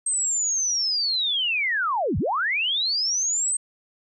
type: linear two-way sweep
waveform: sine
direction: down then up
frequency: 8372 to 62.3 to 8372 Hz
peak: -21 dBFS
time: 0.06-3.57 s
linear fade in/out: 5 ms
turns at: 2.18 s
effects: none